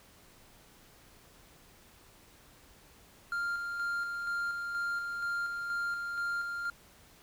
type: tone with tremolo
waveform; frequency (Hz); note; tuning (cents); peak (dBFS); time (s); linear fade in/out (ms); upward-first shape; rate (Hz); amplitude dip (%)
triangle; 1396.9; F6; 0; -29; 3.32-6.7; 2; square; 2.1; 35
effects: pink hiss -59 dBFS RMS until 7.22 s